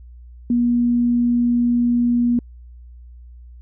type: tone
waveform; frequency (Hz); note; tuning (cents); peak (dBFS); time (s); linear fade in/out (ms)
sine; 240.1; B3; -49; -14; 0.5-2.39; 2
effects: added 60 Hz sine -38 dBFS peak until 3.61 s